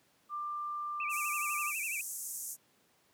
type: tone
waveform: sine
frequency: 1188 Hz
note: D6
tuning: 20 cents sharp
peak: -35 dBFS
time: 0.29-1.73 s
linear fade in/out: 50 ms
type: tone with vibrato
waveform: sine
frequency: 2489 Hz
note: D#7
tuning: in tune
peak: -35 dBFS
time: 1-2.01 s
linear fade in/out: 2 ms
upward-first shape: sine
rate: 12 Hz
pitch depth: 140 cents each way
type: band-pass noise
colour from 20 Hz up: pink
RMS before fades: -41 dBFS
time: 1.09-2.57 s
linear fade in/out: 50 ms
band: 6400 to 14000 Hz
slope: 48 dB/octave
effects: pink hiss -69 dBFS RMS until 3.13 s + high-pass 150 Hz 12 dB/octave